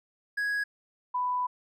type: tone pair in turn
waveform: triangle / sine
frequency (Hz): 1662 / 993.7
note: G#6 / B5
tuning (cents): +1 / +10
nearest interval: major sixth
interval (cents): 891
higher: first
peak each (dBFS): -25 / -26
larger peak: first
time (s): 0.37-0.64 / 1.14-1.47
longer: second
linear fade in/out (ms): 10
effects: none